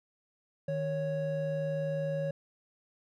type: tone pair together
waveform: triangle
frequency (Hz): 155.57 / 554.4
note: D#3 / C#5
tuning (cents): 0 / 0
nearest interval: octave + minor seventh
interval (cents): 2200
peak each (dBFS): -32 / -30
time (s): 0.68-2.31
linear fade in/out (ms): 5
effects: none